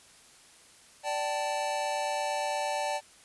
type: chord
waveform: square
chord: D suspended fourth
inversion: none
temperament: equal with one note detuned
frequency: 587.3 / 771.4 / 880 Hz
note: D5 / G5 / A5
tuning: 0 / -28 / 0 cents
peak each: -34 / -35 / -34 dBFS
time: 1.03-3.01 s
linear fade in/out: 50 ms
effects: white hiss -56 dBFS RMS until 3.24 s + resampled to 24000 Hz